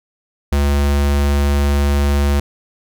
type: tone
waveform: square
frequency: 71.2 Hz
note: C#2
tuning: 47 cents sharp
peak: -13 dBFS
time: 0.52-2.4 s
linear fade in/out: 5 ms
effects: none